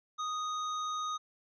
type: tone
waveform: square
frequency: 1244.5 Hz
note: D#6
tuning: in tune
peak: -34 dBFS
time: 0.18-1.18 s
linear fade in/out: 20 ms
effects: resampled to 16000 Hz